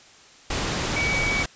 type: tone in noise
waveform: sine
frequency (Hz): 2269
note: C#7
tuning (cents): +40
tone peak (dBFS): -23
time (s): 0.96-1.43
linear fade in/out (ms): 5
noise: pink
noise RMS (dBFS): -26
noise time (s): 0.5-1.46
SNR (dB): 0
effects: white hiss -50 dBFS RMS until 1.55 s + resampled to 16000 Hz